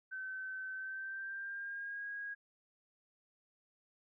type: tone with pitch glide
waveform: sine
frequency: 1532 to 1642 Hz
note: G6 to G#6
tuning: -40 to -20 cents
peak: -40 dBFS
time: 0.11-2.35 s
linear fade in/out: 20 ms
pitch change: +120 cents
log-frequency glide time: 0.73-2.06 s
effects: none